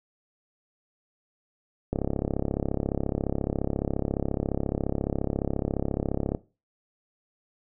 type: click train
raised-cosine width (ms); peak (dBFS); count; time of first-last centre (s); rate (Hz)
2; -13; 153; 1.93-6.349; 34.4
effects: noise-tail reverb RT60 0.3 s tail -18 dB re dry